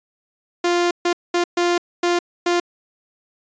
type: tone bursts at uneven times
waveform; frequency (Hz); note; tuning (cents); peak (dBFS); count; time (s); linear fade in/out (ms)
sawtooth; 349.2; F4; 0; -12; 6; 0.64-0.91 / 1.05-1.13 / 1.34-1.44 / 1.57-1.78 / 2.03-2.19 / 2.46-2.6; 5
effects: resampled to 16000 Hz